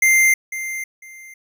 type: tone with echo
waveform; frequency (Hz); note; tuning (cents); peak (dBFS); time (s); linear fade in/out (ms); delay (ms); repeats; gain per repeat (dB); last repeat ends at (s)
square; 2093; C7; 0; -12; 0.02-0.34; 5; 500; 2; -13; 1.34
effects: none